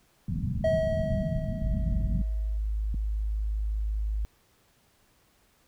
white low-pass noise, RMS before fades -30 dBFS, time 0.28-2.22 s, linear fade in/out 5 ms, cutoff 210 Hz, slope 48 dB/octave
triangle tone with exponential decay, 641 Hz, E5, 49 cents flat, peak -19 dBFS, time 0.64-2.58 s, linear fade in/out 5 ms, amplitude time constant 420 ms
sine tone, 52.7 Hz, G#1, 26 cents sharp, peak -26 dBFS, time 1.62-4.25 s, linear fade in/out 0 ms
clicks, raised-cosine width 5 ms, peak -22 dBFS, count 2, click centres 2.01 / 2.944 s
effects pink hiss -65 dBFS RMS until 5.67 s

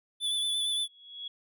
square tone with vibrato, 3479 Hz, A7, 20 cents flat, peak -28 dBFS, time 0.2-0.88 s, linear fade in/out 50 ms, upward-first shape sine, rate 8.7 Hz, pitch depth 24 cents each way
sine tone with exponential growth, 3348 Hz, G#7, 13 cents sharp, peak -34 dBFS, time 0.68-1.28 s, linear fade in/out 5 ms, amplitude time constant 130 ms
effects none

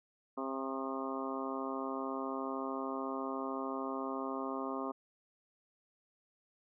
harmonic tone with a mistuned harmonic, 133.7 Hz, C3, 38 cents sharp, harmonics 2 / 3 / 4 / 5 / 6 / 7 / 8 / 9, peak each -40 / -43 / -45 / -45 / -48 / -48 / -43 / -45 dBFS, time 0.37-4.92 s, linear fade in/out 10 ms, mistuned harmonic 9, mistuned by +28 cents, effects none

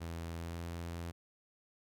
sawtooth tone with pitch glide, 83.5 to 84.86 Hz, E2 to F2, +23 to -49 cents, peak -36 dBFS, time 0-1.12 s, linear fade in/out 20 ms, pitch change +28 cents, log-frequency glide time 0.36-0.61 s, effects none

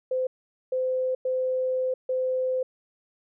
sine tone bursts at uneven times, 514 Hz, C5, 31 cents flat, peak -23 dBFS, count 4, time 0.11-0.27 / 0.72-1.15 / 1.25-1.94 / 2.09-2.63 s, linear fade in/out 5 ms, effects none

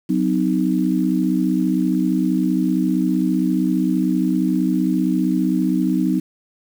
sine chord, C diminished, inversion second, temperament equal with one note detuned, 185 / 255.9 / 311.1 Hz, Gb3 / C4 / Eb4, 0 / -38 / 0 cents, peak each -20 dBFS, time 0.09-6.2 s, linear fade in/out 10 ms, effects 7-bit

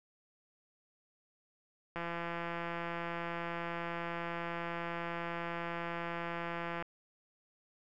click train, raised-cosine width 0.5 ms, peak -24 dBFS, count 828, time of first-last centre 1.96-6.825 s, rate 170 Hz, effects none

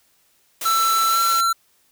white high-pass noise, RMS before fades -28 dBFS, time 0.61-1.41 s, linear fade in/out 5 ms, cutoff 310 Hz, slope 24 dB/octave
square tone with pitch glide, 1332 to 1351.4 Hz, E6 to E6, +18 to +43 cents, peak -17 dBFS, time 0.65-1.53 s, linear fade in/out 10 ms, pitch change +25 cents, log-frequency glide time 1.08-1.19 s
effects white hiss -61 dBFS RMS until 1.91 s

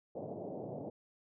white band-pass noise, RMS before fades -43 dBFS, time 0.15-0.9 s, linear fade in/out 5 ms, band 110 to 710 Hz, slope 48 dB/octave, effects none

